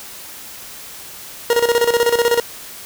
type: tone with tremolo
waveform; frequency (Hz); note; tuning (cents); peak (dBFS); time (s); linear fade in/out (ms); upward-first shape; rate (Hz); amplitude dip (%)
40% pulse; 472.4; A#4; +23; -10; 1.5-2.4; 2; square; 16; 70
effects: white hiss -35 dBFS RMS until 2.85 s